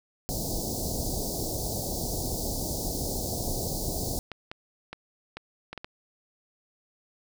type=band-stop noise; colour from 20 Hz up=pink; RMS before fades=-31 dBFS; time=0.29-4.19 s; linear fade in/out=0 ms; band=780 to 4400 Hz; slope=48 dB/octave
type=clicks; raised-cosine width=0.3 ms; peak=-21 dBFS; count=7; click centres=4.317 / 4.515 / 4.93 / 5.37 / 5.73 / 5.777 / 5.845 s
effects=none